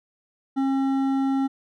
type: tone with hard clipping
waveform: triangle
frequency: 270 Hz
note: C#4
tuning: 45 cents flat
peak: -22 dBFS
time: 0.56-1.48 s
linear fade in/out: 20 ms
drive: 13 dB
effects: none